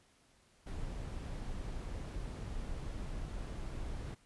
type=noise; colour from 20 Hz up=brown; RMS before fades=-41 dBFS; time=0.66-4.15 s; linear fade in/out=10 ms; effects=pink hiss -68 dBFS RMS until 4.25 s + resampled to 24000 Hz